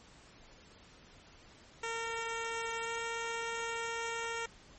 10% pulse tone with pitch glide, 458 to 460.9 Hz, A#4 to A#4, -31 to -20 cents, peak -27 dBFS, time 1.83-4.46 s, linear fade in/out 5 ms, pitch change +11 cents, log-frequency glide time 2.84-2.9 s, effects pink hiss -58 dBFS RMS until 4.78 s + MP3 32 kbps

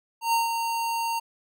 square tone with ADSR envelope, 921 Hz, A#5, 21 cents flat, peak -20 dBFS, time 0.21-1.2 s, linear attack 120 ms, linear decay 150 ms, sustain -6 dB, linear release 16 ms, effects none

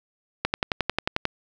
click train, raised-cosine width 0.3 ms, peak -6 dBFS, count 10, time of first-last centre 0.45-1.254 s, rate 11.2 Hz, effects none

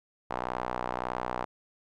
sawtooth tone with band-pass filter, 61.74 Hz, B1, in tune, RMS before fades -34 dBFS, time 0.3-1.45 s, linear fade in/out 10 ms, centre 910 Hz, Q 2, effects none

